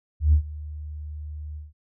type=tone with ADSR envelope; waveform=sine; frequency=75.4 Hz; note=D2; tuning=46 cents sharp; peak=-11 dBFS; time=0.2-1.73 s; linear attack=130 ms; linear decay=89 ms; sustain=-21 dB; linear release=170 ms; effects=tanh soft clip ceiling -9 dBFS